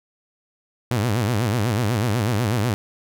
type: tone with vibrato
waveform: sawtooth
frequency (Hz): 111.9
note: A2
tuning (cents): +30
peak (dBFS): -15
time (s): 0.91-2.74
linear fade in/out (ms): 0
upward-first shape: sine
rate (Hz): 8.1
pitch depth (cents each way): 210
effects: none